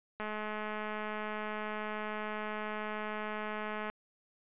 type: click train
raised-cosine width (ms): 0.5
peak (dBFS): -24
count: 789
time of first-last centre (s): 0.2-3.9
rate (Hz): 213
effects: resampled to 8000 Hz